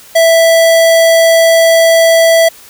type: tone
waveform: square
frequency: 659.3 Hz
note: E5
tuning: in tune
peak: -5 dBFS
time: 0.15-2.49 s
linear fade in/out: 10 ms
effects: white hiss -37 dBFS RMS until 2.69 s